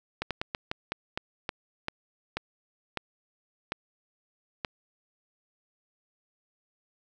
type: slowing click train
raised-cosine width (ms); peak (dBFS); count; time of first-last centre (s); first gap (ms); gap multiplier
0.3; -14; 13; 0.22-4.648; 87; 1.24
effects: none